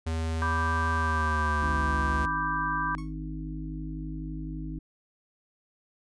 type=tone with pitch glide; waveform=square; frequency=81 to 70.92 Hz; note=E2 to C#2; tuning=-30 to +40 cents; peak=-28 dBFS; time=0.06-2.26 s; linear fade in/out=10 ms; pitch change=-230 cents; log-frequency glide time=0.95-2.01 s
type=chord; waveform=sine; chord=G major; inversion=first; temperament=equal; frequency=987.8 / 1174.7 / 1568 Hz; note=B5 / D6 / G6; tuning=0 / 0 / 0 cents; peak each=-31 dBFS; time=0.42-2.95 s; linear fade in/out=0 ms
type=harmonic tone; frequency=51.91 Hz; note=G#1; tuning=in tune; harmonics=1 / 3 / 5 / 6; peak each=-36 / -38 / -41 / -40 dBFS; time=1.62-4.79 s; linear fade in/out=5 ms
type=tone with exponential decay; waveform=30% pulse; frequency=1100 Hz; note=C#6; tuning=14 cents flat; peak=-38 dBFS; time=2.98-3.14 s; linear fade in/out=2 ms; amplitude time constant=33 ms
effects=resampled to 22050 Hz